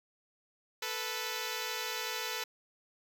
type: tone pair together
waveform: 5% pulse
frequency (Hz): 440 / 493.6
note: A4 / B4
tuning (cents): 0 / -1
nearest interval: major second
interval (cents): 199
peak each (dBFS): -26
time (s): 0.82-2.44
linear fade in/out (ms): 5
effects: none